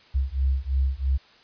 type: beating tone pair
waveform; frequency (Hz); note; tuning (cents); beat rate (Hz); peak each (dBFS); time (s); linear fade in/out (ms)
sine; 65.41 / 68.41; C2 / C#2; 0 / -22; 3; -24; 0.14-1.18; 20
effects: white hiss -54 dBFS RMS until 1.43 s + resampled to 11025 Hz